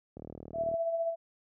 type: click train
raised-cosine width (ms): 2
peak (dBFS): -30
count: 23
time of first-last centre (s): 0.17-0.74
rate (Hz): 38.6
type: tone with tremolo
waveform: sine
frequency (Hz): 665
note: E5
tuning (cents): +15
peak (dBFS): -26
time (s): 0.53-1.16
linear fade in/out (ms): 50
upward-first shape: triangle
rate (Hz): 15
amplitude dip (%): 55
effects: high-pass 60 Hz 12 dB/octave